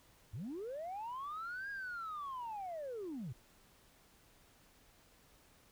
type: linear two-way sweep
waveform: sine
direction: up then down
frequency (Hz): 82.9 to 1648 to 104.2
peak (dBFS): -39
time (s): 0.33-3.33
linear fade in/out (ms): 10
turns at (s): 1.7
effects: tanh soft clip ceiling -38 dBFS + pink hiss -66 dBFS RMS until 5.71 s